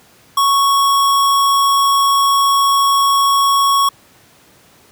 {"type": "tone", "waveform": "square", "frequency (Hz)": 1108.7, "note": "C#6", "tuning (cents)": 0, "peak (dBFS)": -11, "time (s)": [0.37, 3.89], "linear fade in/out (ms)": 5, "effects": ["pink hiss -48 dBFS RMS until 4.91 s", "high-pass 100 Hz 12 dB/octave"]}